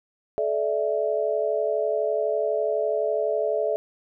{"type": "chord", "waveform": "sine", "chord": "A suspended fourth", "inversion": "none", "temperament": "equal with one note detuned", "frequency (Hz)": [431.7, 587.3, 659.3], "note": ["A4", "D5", "E5"], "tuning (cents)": [-33, 0, 0], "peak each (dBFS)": -26, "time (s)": [0.38, 3.76], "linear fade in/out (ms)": 0, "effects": []}